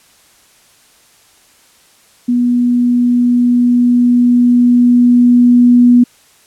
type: tone with level ramp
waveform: sine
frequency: 243.5 Hz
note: B3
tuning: 24 cents flat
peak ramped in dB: -9 to -3 dBFS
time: 2.28-6.04 s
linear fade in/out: 10 ms
effects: white hiss -48 dBFS RMS until 6.46 s + low-pass 11000 Hz 12 dB/octave